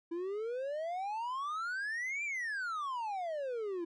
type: exponential two-way sweep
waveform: triangle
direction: up then down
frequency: 329.6 to 2401 to 329.6 Hz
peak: -33 dBFS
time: 0.11-3.85 s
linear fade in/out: 10 ms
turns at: 2.24 s
effects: resampled to 22050 Hz